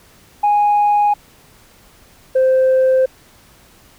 sine tone pair in turn, 827 / 521 Hz, G#5 / C5, -8 / -7 cents, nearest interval minor sixth, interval 799 cents, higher first, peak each -9 / -8 dBFS, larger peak second, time 0.43-1.14 / 2.35-3.06 s, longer neither, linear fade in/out 10 ms, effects tanh soft clip ceiling -8 dBFS + pink hiss -48 dBFS RMS until 3.98 s

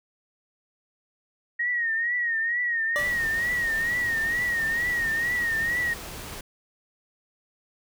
sine tone with vibrato, 1875 Hz, A#6, 10 cents sharp, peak -23 dBFS, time 1.59-5.94 s, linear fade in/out 10 ms, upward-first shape triangle, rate 2.2 Hz, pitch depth 92 cents each way
25% pulse tone with exponential decay, 587.3 Hz, D5, in tune, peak -21 dBFS, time 2.96-3.23 s, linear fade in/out 0 ms, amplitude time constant 57 ms
pink noise, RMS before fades -38 dBFS, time 2.98-6.41 s, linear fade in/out 5 ms
effects none

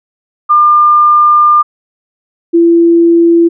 sine tone pair in turn, 1200 / 337.6 Hz, D6 / E4, +37 / +41 cents, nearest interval octave + minor seventh, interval 2196 cents, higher first, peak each -3 dBFS, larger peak neither, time 0.49-1.63 / 2.53-3.49 s, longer first, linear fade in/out 20 ms, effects none

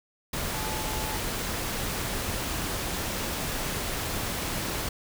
sine tone in noise, 867 Hz, A5, 26 cents flat, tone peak -37 dBFS, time 0.53-1.17 s, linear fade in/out 5 ms, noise pink, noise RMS -31 dBFS, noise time 0.33-4.89 s, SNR -9 dB, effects none

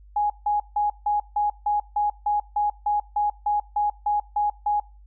sine tone bursts, 830.6 Hz, G#5, in tune, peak -19 dBFS, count 16, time 0.16-4.8 s, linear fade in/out 5 ms, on 140 ms, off 160 ms, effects noise-tail reverb RT60 0.3 s tail -19 dB re dry + added 50 Hz sine -46 dBFS peak until 5.06 s

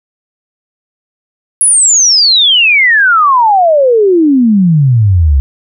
sine exponential sweep, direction down, 10720 to 65.41 Hz, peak -4 dBFS, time 1.61-5.4 s, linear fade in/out 0 ms, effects none

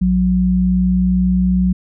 sine tone pair together, 61.3 / 183.7 Hz, B1 / F#3, -12 / -12 cents, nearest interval octave + perfect fifth, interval 1900 cents, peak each -19 / -12 dBFS, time 0.01-1.73 s, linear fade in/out 10 ms, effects none

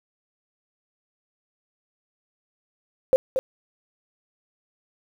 sine tone with echo, 523.3 Hz, C5, in tune, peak -12 dBFS, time 3.13-3.16 s, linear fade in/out 0 ms, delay 230 ms, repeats 1, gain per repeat -7 dB, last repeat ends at 3.39 s, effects 8-bit

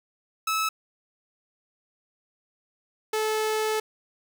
sawtooth tone pair in turn, 1300 / 433.8 Hz, E6 / A4, -24 / -25 cents, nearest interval octave + perfect fifth, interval 1901 cents, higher first, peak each -20 dBFS, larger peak neither, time 0.47-0.69 / 3.13-3.8 s, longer second, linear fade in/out 5 ms, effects 10-bit

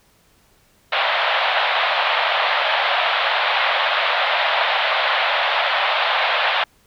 pink band-pass noise, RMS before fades -19 dBFS, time 0.92-6.64 s, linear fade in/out 5 ms, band 590 to 3800 Hz, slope 48 dB/octave, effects pink hiss -57 dBFS RMS until 6.86 s

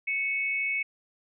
sine tone pair together, 2217 / 2577 Hz, C#7 / E7, 0 / -40 cents, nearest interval minor third, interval 260 cents, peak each -27 / -32 dBFS, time 0.07-0.83 s, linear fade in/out 10 ms, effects none

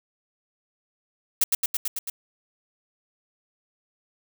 blue noise with echo, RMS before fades -19 dBFS, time 1.41-1.44 s, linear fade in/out 5 ms, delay 110 ms, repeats 6, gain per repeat -2 dB, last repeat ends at 2.1 s, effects none

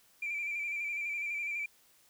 sine tone with vibrato, 2349 Hz, D7, in tune, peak -32 dBFS, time 0.22-1.66 s, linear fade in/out 5 ms, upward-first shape square, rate 12 Hz, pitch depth 32 cents each way, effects tanh soft clip ceiling -29 dBFS + white hiss -65 dBFS RMS until 2.09 s

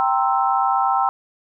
sine chord, C dominant seventh, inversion second, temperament equal, 784 / 932.3 / 1046.5 / 1318.5 Hz, G5 / Bb5 / C6 / E6, 0 / 0 / 0 / 0 cents, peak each -19 / -23 / -23 / -22 dBFS, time 0-1.09 s, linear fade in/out 0 ms, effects none

